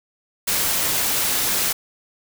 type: noise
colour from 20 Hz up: white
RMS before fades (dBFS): -21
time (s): 0.47-1.73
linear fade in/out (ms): 10
effects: none